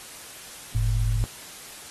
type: tone pair together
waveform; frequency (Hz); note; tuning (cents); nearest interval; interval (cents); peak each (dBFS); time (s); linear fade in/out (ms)
sine; 46.17 / 110; F#1 / A2; -3 / 0; octave + minor third; 1503; -23 / -23; 0.75-1.24; 0
effects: white hiss -42 dBFS RMS until 1.9 s + AAC 32 kbps